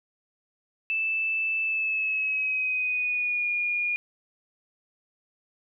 sine tone with pitch glide, 2637 to 2432 Hz, E7 to D#7, 0 to -40 cents, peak -24 dBFS, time 0.9-3.96 s, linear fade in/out 0 ms, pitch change -140 cents, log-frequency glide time 1.63-3.49 s, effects none

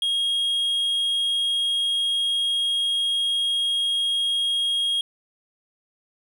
triangle tone, 3267 Hz, G#7, 29 cents flat, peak -19 dBFS, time 0.02-5.01 s, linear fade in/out 2 ms, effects none

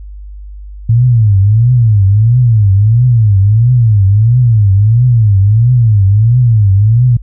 sine tone with vibrato, 110 Hz, A2, in tune, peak -4 dBFS, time 0.89-7.17 s, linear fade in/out 5 ms, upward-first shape triangle, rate 1.5 Hz, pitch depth 260 cents each way, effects added 50 Hz sine -25 dBFS peak until 7.22 s

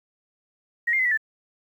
sine tone with pitch steps, 1887 / 2111 / 2036 / 1942 / 1761 Hz, A#6 / C7 / C7 / B6 / A6, +21 / +15 / -48 / -30 / +1 cents, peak -19 dBFS, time 0.87-1.175 s, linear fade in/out 10 ms, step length 61 ms, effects 9-bit

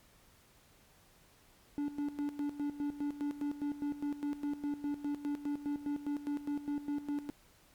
triangle tone with tremolo, 289.6 Hz, D4, 24 cents flat, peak -30 dBFS, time 1.78-7.3 s, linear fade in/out 0 ms, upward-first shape square, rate 4.9 Hz, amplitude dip 75%, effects pink hiss -64 dBFS RMS until 7.74 s + MP3 96 kbps

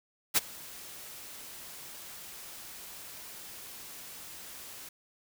white noise with ADSR envelope, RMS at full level -22 dBFS, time 0.34-4.89 s, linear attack 31 ms, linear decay 23 ms, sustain -24 dB, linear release 5 ms, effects none

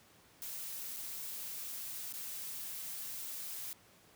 blue noise with dropouts, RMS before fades -43 dBFS, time 0.42-3.73 s, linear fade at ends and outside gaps 0 ms, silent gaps 0.963-0.968 / 2.125-2.138 s, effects pink hiss -63 dBFS RMS until 4.15 s + high-pass 80 Hz 12 dB/octave

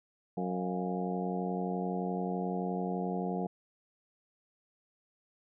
harmonic tone with a mistuned harmonic, 91.6 Hz, F#2, 17 cents flat, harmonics 2 / 3 / 4 / 5 / 6 / 7 / 8 / 9, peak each -34 / -42 / -40 / -39 / -48 / -48 / -39 / -44 dBFS, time 0.37-3.47 s, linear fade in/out 5 ms, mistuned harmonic 8, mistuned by -60 cents, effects none

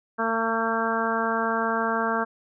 harmonic tone, 226.3 Hz, A3, 49 cents sharp, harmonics 1 / 2 / 3 / 4 / 5 / 6 / 7, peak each -30 / -30 / -30 / -30 / -30 / -30 / -30 dBFS, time 0.18-2.25 s, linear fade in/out 20 ms, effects none

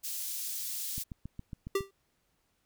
white high-pass noise, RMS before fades -37 dBFS, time 0.03-1.04 s, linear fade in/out 20 ms, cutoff 4500 Hz, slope 12 dB/octave
click train, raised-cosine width 5 ms, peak -28 dBFS, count 7, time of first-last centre 0.98-1.808 s, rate 7.25 Hz
square tone with exponential decay, 392 Hz, G4, in tune, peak -24 dBFS, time 1.75-1.91 s, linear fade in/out 5 ms, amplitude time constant 33 ms
effects pink hiss -75 dBFS RMS until 2.65 s

